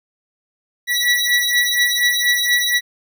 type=beating tone pair; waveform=25% pulse; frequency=1942 / 1946.2 Hz; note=B6 / B6; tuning=-30 / -26 cents; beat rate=4.2 Hz; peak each=-14 dBFS; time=0.87-2.81 s; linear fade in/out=50 ms; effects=none